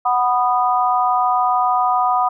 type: chord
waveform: sine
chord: B major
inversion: second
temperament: just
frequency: 740.8 / 987.8 / 1234.7 Hz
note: F#5 / B5 / D#6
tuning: +2 / 0 / -14 cents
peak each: -17 / -19 / -19 dBFS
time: 0.05-2.29 s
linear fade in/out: 10 ms
effects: none